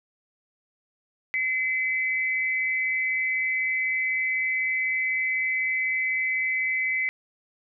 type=tone pair together; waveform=sine; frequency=2044 / 2292 Hz; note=C7 / D7; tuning=-41 / -43 cents; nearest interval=major second; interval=198 cents; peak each=-24 / -29 dBFS; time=1.34-7.09 s; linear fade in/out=0 ms; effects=none